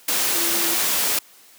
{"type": "tone in noise", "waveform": "sine", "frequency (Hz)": 337.6, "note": "E4", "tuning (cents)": 41, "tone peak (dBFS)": -30, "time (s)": [0.35, 0.75], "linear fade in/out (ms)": 5, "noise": "white", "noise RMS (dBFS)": -21, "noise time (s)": [0.08, 1.19], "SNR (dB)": -12, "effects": ["white hiss -50 dBFS RMS until 1.58 s", "high-pass 200 Hz 12 dB/octave"]}